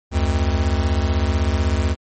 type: beating tone pair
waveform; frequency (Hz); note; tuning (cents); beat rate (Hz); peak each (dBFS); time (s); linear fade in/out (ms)
square; 71.9 / 87.9; D2 / F2; -36 / +12; 16; -19 / -21; 0.11-1.96; 50
effects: MP3 32 kbps